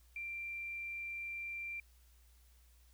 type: tone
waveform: sine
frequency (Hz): 2363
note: D7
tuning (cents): +10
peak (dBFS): -40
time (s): 0.16-1.8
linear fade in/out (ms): 2
effects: added 60 Hz sine -62 dBFS peak until 2.93 s + white hiss -71 dBFS RMS until 2.93 s